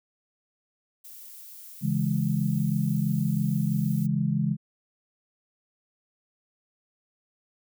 violet noise, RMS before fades -45 dBFS, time 1.04-4.07 s, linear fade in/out 10 ms
sine chord, C# minor, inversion none, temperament equal, 138.59 / 164.81 / 207.7 Hz, C#3 / E3 / G#3, 0 / 0 / 0 cents, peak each -27 dBFS, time 1.81-4.57 s, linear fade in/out 50 ms
effects none

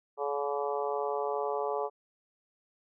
harmonic tone with a mistuned harmonic, 142.6 Hz, C#3, 49 cents sharp, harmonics 3 / 4 / 5 / 6 / 7 / 8, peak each -33 / -36 / -37 / -37 / -40 / -40 dBFS, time 0.17-1.9 s, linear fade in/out 50 ms, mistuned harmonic 8, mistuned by +18 cents, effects none

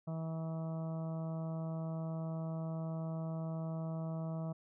harmonic tone, 161.7 Hz, E3, 33 cents flat, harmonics 1 / 2 / 3 / 4 / 5 / 6 / 7 / 8, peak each -37 / -51 / -54 / -46 / -57 / -58 / -57 / -61 dBFS, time 0.07-4.53 s, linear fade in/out 10 ms, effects none

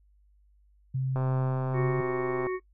sine tone with pitch glide, 131.6 to 134.75 Hz, C3 to C#3, +10 to -49 cents, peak -26 dBFS, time 0.94-2.01 s, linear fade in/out 10 ms, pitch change +41 cents, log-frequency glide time 1.67-1.89 s
click train, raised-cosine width 1 ms, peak -21 dBFS, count 171, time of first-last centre 1.16-2.468 s, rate 130 Hz
harmonic tone, 369.9 Hz, F#4, in tune, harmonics 1 / 3 / 5 / 6, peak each -28 / -38 / -42 / -44 dBFS, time 1.73-2.6 s, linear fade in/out 50 ms
effects noise-tail reverb RT60 0.1 s tail -22 dB re dry + added 50 Hz sine -59 dBFS peak until 2.73 s

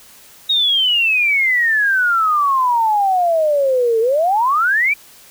sine exponential two-way sweep, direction down then up, 3789 to 440 to 2402 Hz, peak -12 dBFS, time 0.49-4.94 s, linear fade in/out 10 ms, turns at 4 s, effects white hiss -44 dBFS RMS until 5.3 s

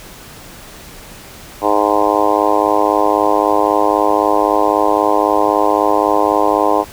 harmonic tone, 103.83 Hz, G#2, in tune, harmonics 3 / 4 / 5 / 6 / 7 / 8 / 9 / 10, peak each -19 / -19 / -19 / -19 / -19 / -19 / -19 / -19 dBFS, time 1.61-6.85 s, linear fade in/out 50 ms, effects pink hiss -36 dBFS RMS until 6.92 s

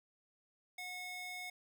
square tone with high-pass filter, 728 Hz, F#5, 28 cents flat, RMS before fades -45 dBFS, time 0.78-1.5 s, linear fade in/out 5 ms, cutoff 1500 Hz, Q 6.5, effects none

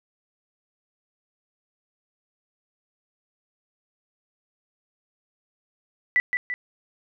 sine tone with echo, 1975.5 Hz, B6, in tune, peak -16 dBFS, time 6.16-6.2 s, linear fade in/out 0 ms, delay 170 ms, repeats 2, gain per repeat -5 dB, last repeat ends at 6.54 s, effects none

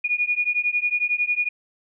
sine beating tone pair, 2442 / 2453 Hz, D#7 / D#7, -33 / -25 cents, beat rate 11 Hz, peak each -23 dBFS, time 0.04-1.49 s, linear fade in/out 10 ms, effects none

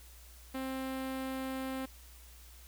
sawtooth tone with notch filter, 263.7 Hz, C4, 14 cents sharp, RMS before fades -38 dBFS, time 0.54-1.86 s, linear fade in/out 10 ms, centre 6000 Hz, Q 1.2, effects added 60 Hz sine -53 dBFS peak until 2.67 s + white hiss -58 dBFS RMS until 2.67 s

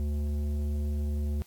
sine tone with tanh clipping, 73.42 Hz, D2, in tune, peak -29 dBFS, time 0-1.42 s, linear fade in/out 0 ms, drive 12 dB, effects white hiss -60 dBFS RMS until 1.46 s + AAC 64 kbps

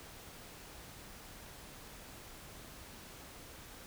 silence, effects pink hiss -52 dBFS RMS until 3.86 s

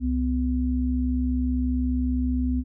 sine tone pair together, 66.7 / 251.8 Hz, C2 / B3, +34 / +34 cents, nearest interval octave + major seventh, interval 2300 cents, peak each -24 dBFS, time 0-2.64 s, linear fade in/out 50 ms, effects none

